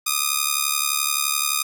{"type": "ring-modulated tone", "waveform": "5% pulse", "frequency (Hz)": 1231, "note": "D#6", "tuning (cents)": -19, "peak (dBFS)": -5, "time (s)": [0.06, 1.63], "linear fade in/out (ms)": 10, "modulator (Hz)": 35.8, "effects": []}